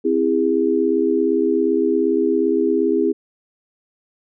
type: chord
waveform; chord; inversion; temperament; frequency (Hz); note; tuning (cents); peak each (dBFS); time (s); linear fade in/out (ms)
sine; C augmented; none; equal with one note detuned; 261.6 / 329.6 / 407; C4 / E4 / G#4; 0 / 0 / -35; -21 / -19 / -18; 0.04-3.13; 20
effects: none